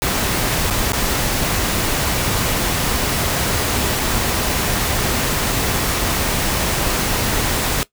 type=noise with dropouts; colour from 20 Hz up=pink; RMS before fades=-19 dBFS; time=0.02-7.83 s; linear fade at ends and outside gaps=0 ms; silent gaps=0.701-0.707 / 0.92-0.933 / 3.995-3.998 s; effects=noise-tail reverb RT60 0.1 s tail -17 dB re dry